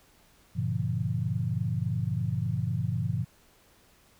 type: chord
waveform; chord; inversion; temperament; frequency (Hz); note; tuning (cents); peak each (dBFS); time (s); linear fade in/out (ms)
sine; G diminished seventh; none; just; 98 / 117.6 / 141.12 / 169.34; G2 / Bb2 / Db3 / Fb3; 0 / +16 / +31 / +47; -33 / -30 / -33 / -33; 0.55-3.25; 20
effects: pink hiss -61 dBFS RMS until 4.19 s